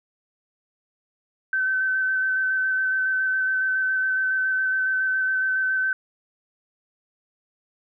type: tone with vibrato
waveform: sine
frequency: 1532 Hz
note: G6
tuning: 40 cents flat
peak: -20 dBFS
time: 1.53-5.93 s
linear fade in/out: 2 ms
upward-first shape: square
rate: 7.2 Hz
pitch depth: 12 cents each way
effects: none